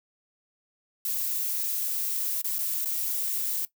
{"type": "noise with dropouts", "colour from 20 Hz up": "violet", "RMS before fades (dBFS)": -29, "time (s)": [1.05, 3.65], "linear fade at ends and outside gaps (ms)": 2, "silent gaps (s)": [[2.416, 2.443], [2.584, 2.589], [2.847, 2.856]], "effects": ["noise-tail reverb RT60 0.1 s tail -17 dB re dry"]}